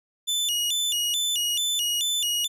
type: tone with vibrato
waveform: sawtooth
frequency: 3189 Hz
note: G7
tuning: 29 cents sharp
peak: -20 dBFS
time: 0.27-2.48 s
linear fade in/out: 20 ms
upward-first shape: square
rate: 2.3 Hz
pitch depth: 170 cents each way
effects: resampled to 32000 Hz